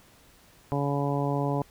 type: harmonic tone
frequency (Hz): 141.7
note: C#3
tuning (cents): +38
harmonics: 1 / 2 / 3 / 4 / 5 / 6 / 7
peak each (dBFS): -28 / -31 / -33 / -34 / -35 / -36 / -36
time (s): 0.72-1.62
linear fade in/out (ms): 0
effects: pink hiss -57 dBFS RMS until 1.7 s